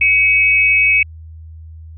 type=tone pair together; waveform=sine; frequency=2247 / 2564 Hz; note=C#7 / E7; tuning=+23 / -49 cents; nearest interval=major second; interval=228 cents; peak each=-12 dBFS; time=0.01-1.03 s; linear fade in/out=5 ms; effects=added 80 Hz sine -32 dBFS peak until 1.97 s